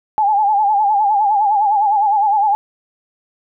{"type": "tone with vibrato", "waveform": "sine", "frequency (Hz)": 830, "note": "G#5", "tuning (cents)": -1, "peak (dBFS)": -11, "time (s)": [0.18, 2.55], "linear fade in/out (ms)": 0, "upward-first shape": "sine", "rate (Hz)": 9.8, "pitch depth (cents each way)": 86, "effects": []}